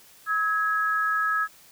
sine tone pair together, 1286.1 / 1661.2 Hz, E6 / G#6, -43 / 0 cents, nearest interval major third, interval 443 cents, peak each -24 / -25 dBFS, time 0.26-1.48 s, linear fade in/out 50 ms, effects white hiss -53 dBFS RMS until 1.71 s

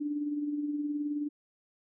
sine tone with tremolo, 293.7 Hz, D4, in tune, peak -28 dBFS, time 0-1.29 s, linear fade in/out 20 ms, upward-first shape sine, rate 19 Hz, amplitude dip 45%, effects none

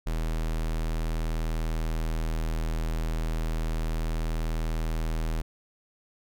square tone, 40.16 Hz, E1, 44 cents flat, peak -27 dBFS, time 0.06-5.42 s, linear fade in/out 10 ms, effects none

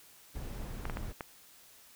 brown noise, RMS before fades -40 dBFS, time 0.34-1.13 s, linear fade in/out 20 ms
clicks, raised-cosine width 0.5 ms, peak -22 dBFS, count 4, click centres 0.854 / 0.898 / 0.971 / 1.208 s
effects white hiss -58 dBFS RMS until 1.95 s

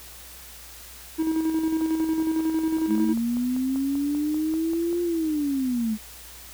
triangle tone with tremolo, 320 Hz, D#4, 49 cents sharp, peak -18 dBFS, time 1.18-3.14 s, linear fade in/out 20 ms, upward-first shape square, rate 11 Hz, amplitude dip 40%
click train, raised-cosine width 1 ms, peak -27 dBFS, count 17, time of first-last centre 1.81-4.929 s, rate 5.13 Hz
sine linear two-way sweep, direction up then down, 210.1 to 350 to 210.1 Hz, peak -22 dBFS, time 2.87-5.98 s, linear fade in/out 50 ms, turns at 5.02 s
effects added 60 Hz sine -49 dBFS peak until 6.53 s + white hiss -44 dBFS RMS until 6.53 s

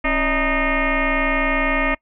sine tone with frequency modulation, 936 Hz, A#5, 7 cents sharp, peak -16 dBFS, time 0.04-1.95 s, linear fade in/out 10 ms, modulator 302 Hz, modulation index 4.9, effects noise-tail reverb RT60 0.1 s tail -23 dB re dry

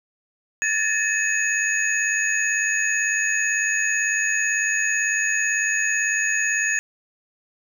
sine tone cluster, 1710 / 1808 / 2552 / 6710 Hz, A6 / A6 / D#7 / G#8, -50 / +47 / +43 / +17 cents, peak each -25 dBFS, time 0.62-6.79 s, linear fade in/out 0 ms, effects 8-bit

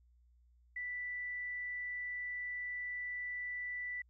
sine tone, 1974 Hz, B6, 1 cent flat, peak -38 dBFS, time 0.76-4.02 s, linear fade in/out 5 ms, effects added 60 Hz sine -64 dBFS peak until 4.09 s

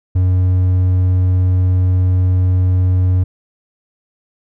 triangle tone, 91.7 Hz, F#2, 15 cents flat, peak -8 dBFS, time 0.15-3.24 s, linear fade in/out 10 ms, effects none

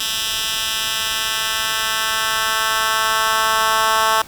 10% pulse tone with high-pass filter sweep, 220.6 Hz, A3, 5 cents sharp, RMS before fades -19 dBFS, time 0-4.22 s, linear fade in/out 5 ms, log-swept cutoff 3100 to 1000 Hz, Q 1.3, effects pink hiss -40 dBFS RMS until 4.27 s

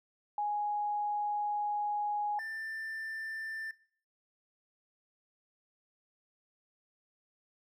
sine / triangle tone pair in turn, 830.6 / 1780.4 Hz, G#5 / A6, 0 / +20 cents, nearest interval octave + minor second, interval 1320 cents, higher second, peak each -30 / -36 dBFS, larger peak first, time 0.38-2.39 / 2.39-3.71 s, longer first, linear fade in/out 2 ms, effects noise-tail reverb RT60 0.5 s tail -20 dB re dry

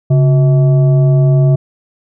sine tone with frequency modulation, 138.59 Hz, C#3, in tune, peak -6 dBFS, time 0.1-1.56 s, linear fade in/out 10 ms, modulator 504 Hz, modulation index 0.38, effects none

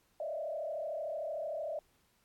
sine tone with frequency modulation, 622.3 Hz, D#5, in tune, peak -35 dBFS, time 0.2-1.79 s, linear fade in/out 2 ms, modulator 33.3 Hz, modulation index 1.5, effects pink hiss -72 dBFS RMS until 2.24 s + AAC 64 kbps

